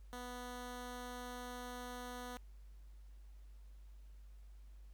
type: tone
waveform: 10% pulse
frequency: 246.9 Hz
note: B3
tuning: in tune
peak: -37 dBFS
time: 0.13-2.37 s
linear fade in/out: 0 ms
effects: added 50 Hz sine -53 dBFS peak until 4.93 s + pink hiss -75 dBFS RMS until 4.93 s